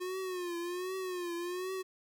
square tone with vibrato, 360 Hz, F#4, 47 cents flat, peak -36 dBFS, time 0-1.83 s, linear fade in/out 20 ms, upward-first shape triangle, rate 1.3 Hz, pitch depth 100 cents each way, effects 12-bit

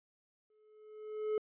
triangle tone with exponential growth, 428.7 Hz, A4, 45 cents flat, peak -27 dBFS, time 0.5-1.38 s, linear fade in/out 2 ms, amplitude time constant 190 ms, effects resampled to 8000 Hz

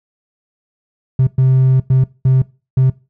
triangle tone bursts at uneven times, 130.81 Hz, C3, in tune, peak -5 dBFS, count 5, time 1.19-1.27 / 1.38-1.8 / 1.9-2.04 / 2.25-2.42 / 2.77-2.9 s, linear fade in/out 5 ms, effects noise-tail reverb RT60 0.3 s tail -23 dB re dry + tanh soft clip ceiling -3 dBFS

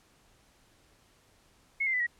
sine tone with pitch steps, 2180 / 2086 / 1996.8 / 1911 Hz, C#7 / C7 / B6 / A#6, -29 / -6 / +19 / +43 cents, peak -26 dBFS, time 1.8-2.068 s, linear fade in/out 10 ms, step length 67 ms, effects pink hiss -64 dBFS RMS until 2.19 s + low-pass 11000 Hz 12 dB/octave

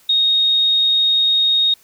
sine tone, 3729 Hz, A#7, in tune, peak -12 dBFS, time 0.09-1.74 s, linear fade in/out 5 ms, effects white hiss -52 dBFS RMS until 1.83 s

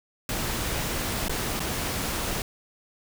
pink noise with dropouts, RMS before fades -29 dBFS, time 0.29-2.42 s, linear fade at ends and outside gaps 1 ms, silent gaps 1.283-1.295 / 1.595-1.603 s, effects none

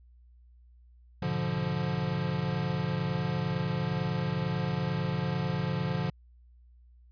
square chord, G# diminished seventh, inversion none, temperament equal with one note detuned, 103.83 / 123.47 / 145.65 / 174.61 Hz, G#2 / B2 / D3 / F3, 0 / 0 / -14 / 0 cents, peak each -39 / -37 / -33 / -33 dBFS, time 1.22-6.1 s, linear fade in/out 5 ms, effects added 60 Hz sine -54 dBFS peak until 7.11 s + resampled to 11025 Hz

